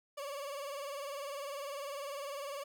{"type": "tone with vibrato", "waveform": "30% pulse", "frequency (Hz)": 565, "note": "C#5", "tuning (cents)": 33, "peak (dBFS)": -37, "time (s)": [0.17, 2.64], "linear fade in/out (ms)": 10, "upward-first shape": "sine", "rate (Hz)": 20, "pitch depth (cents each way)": 77, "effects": []}